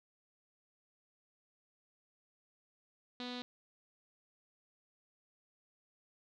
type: tone with low-pass filter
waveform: sawtooth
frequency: 246.9 Hz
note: B3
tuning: in tune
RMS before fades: -43 dBFS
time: 3.2-3.42 s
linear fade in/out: 0 ms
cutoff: 3900 Hz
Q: 6.4
effects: none